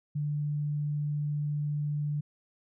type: tone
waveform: sine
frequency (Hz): 147.6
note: D3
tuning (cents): +9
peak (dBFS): -28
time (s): 0.15-2.21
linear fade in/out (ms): 10
effects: none